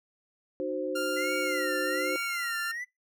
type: chord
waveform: sine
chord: C diminished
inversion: first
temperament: equal with one note detuned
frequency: 303.1 / 370 / 523.3 Hz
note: Eb4 / Gb4 / C5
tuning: -45 / 0 / 0 cents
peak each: -35 / -34 / -32 dBFS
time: 0.6-2.16 s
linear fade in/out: 0 ms
type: tone with pitch glide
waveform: sawtooth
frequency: 1396.9 to 1388.1 Hz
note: F6 to F6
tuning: 0 to -11 cents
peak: -28 dBFS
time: 0.95-2.72 s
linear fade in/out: 10 ms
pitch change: -11 cents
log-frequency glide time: 1.51-1.66 s
type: tone with vibrato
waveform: triangle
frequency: 1991 Hz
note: B6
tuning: 14 cents sharp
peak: -32 dBFS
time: 1.16-2.85 s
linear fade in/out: 20 ms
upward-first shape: sine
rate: 1.2 Hz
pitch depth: 210 cents each way
effects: noise-tail reverb RT60 0.2 s tail -24 dB re dry